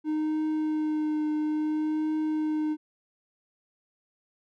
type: tone with vibrato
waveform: triangle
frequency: 307.4 Hz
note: D#4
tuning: 21 cents flat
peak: -23 dBFS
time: 0.04-2.77 s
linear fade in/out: 50 ms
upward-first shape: triangle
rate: 0.59 Hz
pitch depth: 19 cents each way
effects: none